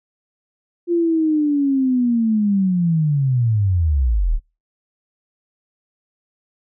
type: linear sweep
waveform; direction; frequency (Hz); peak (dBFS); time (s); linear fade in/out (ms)
sine; down; 349.2 to 31.64; -14; 0.87-4.4; 50
effects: noise-tail reverb RT60 0.3 s tail -25 dB re dry